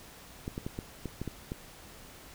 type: clicks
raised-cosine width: 3 ms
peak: -22 dBFS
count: 8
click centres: 0.479 / 0.579 / 0.665 / 0.789 / 1.057 / 1.216 / 1.277 / 1.519 s
effects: pink hiss -51 dBFS RMS until 2.34 s